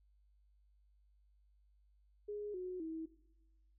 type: tone with pitch steps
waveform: sine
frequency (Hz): 415.3 / 365.7 / 322.1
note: G#4 / F#4 / E4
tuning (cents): 0 / -20 / -40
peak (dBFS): -40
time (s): 2.28-3.06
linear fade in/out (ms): 10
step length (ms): 260
effects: noise-tail reverb RT60 1.0 s tail -18 dB re dry + added 50 Hz sine -67 dBFS peak until 3.78 s